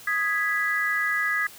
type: chord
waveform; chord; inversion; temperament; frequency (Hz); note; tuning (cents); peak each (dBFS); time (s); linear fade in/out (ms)
sine; G# minor; second; equal; 1244.5 / 1661.2 / 1975.5; D#6 / G#6 / B6; 0 / 0 / 0; -30 / -25 / -26; 0.07-1.47; 5
effects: white hiss -46 dBFS RMS until 1.58 s